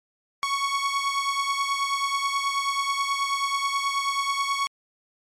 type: beating tone pair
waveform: sawtooth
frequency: 1108.7 / 1118 Hz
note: C#6 / C#6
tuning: 0 / +14 cents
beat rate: 9.3 Hz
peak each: -21 / -25 dBFS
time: 0.43-4.67 s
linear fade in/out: 0 ms
effects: low-pass 8000 Hz 12 dB/octave + MP3 96 kbps